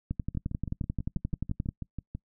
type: two click trains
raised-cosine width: 5 ms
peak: -23 / -18 dBFS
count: 12 / 19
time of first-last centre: 0.35-2.15 / 0.11-1.689 s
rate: 6.11 / 11.4 Hz
effects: noise-tail reverb RT60 0.1 s tail -24 dB re dry